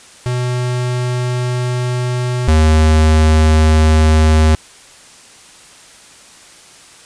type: tone pair in turn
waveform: square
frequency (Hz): 124.1 / 78.18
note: B2 / D#2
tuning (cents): +9 / +9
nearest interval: minor sixth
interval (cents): 800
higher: first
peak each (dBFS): -16 / -8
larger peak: second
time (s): 0.26-2.48 / 2.48-4.55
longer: first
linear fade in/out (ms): 0
effects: white hiss -41 dBFS RMS until 7.05 s + resampled to 22050 Hz